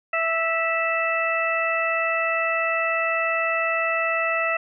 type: harmonic tone with a mistuned harmonic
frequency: 659.3 Hz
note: E5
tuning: in tune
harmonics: 1 / 2 / 3 / 4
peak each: -26 / -26 / -26 / -26 dBFS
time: 0.13-4.57 s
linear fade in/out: 5 ms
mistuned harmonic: 3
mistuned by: -16 cents
effects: none